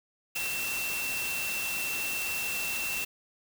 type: tone in noise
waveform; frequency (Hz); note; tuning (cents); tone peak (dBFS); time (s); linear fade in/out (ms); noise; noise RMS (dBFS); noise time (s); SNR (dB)
sine; 2694; E7; +37; -32; 0.35-3.05; 10; white; -35; 0.35-3.05; 0
effects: none